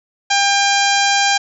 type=harmonic tone; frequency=799 Hz; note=G5; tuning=33 cents sharp; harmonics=1 / 2 / 3 / 4 / 5 / 6 / 7 / 8 / 9; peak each=-16 / -19 / -21 / -22 / -23 / -24 / -24 / -25 / -26 dBFS; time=0.3-1.38 s; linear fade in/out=10 ms; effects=none